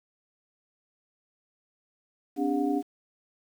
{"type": "tone cluster", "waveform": "sine", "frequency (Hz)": [258.2, 289.7, 402.4, 722], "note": ["C4", "D4", "G4", "F#5"], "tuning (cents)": [-23, -24, 45, -43], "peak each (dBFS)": [-31, -26, -32, -33], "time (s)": [2.36, 2.83], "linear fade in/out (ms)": 50, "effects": ["9-bit"]}